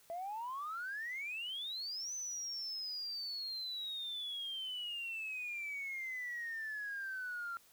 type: exponential two-way sweep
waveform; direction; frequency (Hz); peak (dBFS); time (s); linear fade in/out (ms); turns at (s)
sine; up then down; 659.3 to 6140 to 1367; -38; 0.1-7.57; 0; 2.14
effects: tanh soft clip ceiling -35 dBFS + white hiss -65 dBFS RMS until 7.72 s